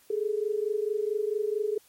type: tone pair together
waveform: sine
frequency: 412.1 / 436.6 Hz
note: G#4 / A4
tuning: -13 / -13 cents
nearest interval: minor second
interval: 100 cents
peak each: -28 / -29 dBFS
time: 0.1-1.78 s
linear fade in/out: 5 ms
effects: white hiss -60 dBFS RMS until 1.88 s + MP3 64 kbps